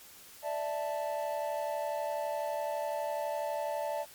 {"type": "chord", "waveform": "triangle", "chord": "D suspended second", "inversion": "none", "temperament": "equal", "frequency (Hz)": [587.3, 659.3, 880], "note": ["D5", "E5", "A5"], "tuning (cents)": [0, 0, 0], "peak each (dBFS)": [-33, -35, -35], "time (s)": [0.42, 4.06], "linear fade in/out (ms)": 50, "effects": ["white hiss -53 dBFS RMS until 4.14 s", "MP3 96 kbps"]}